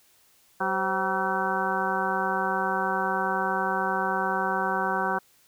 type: harmonic tone with a mistuned harmonic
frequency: 190.5 Hz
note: G3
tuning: 49 cents flat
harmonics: 1 / 2 / 3 / 4 / 5 / 6 / 7 / 8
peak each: -35 / -33 / -35 / -30 / -30 / -33 / -35 / -30 dBFS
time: 0.6-5.19 s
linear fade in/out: 10 ms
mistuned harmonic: 3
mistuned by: -130 cents
effects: white hiss -61 dBFS RMS until 5.47 s